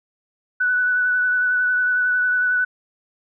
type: tone with vibrato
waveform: sine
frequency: 1487 Hz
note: F#6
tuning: 8 cents sharp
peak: -16 dBFS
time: 0.6-2.65 s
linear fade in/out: 10 ms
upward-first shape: triangle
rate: 11 Hz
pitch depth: 23 cents each way
effects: none